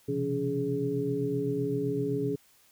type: tone cluster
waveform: sine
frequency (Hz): 127.7 / 135.5 / 171.3 / 281.9 / 418.8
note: C3 / C#3 / F3 / C#4 / G#4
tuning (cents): -42 / -39 / -33 / +29 / +15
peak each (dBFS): -37 / -36 / -37 / -32 / -30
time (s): 0.08-2.36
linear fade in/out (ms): 10
effects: white hiss -62 dBFS RMS until 2.71 s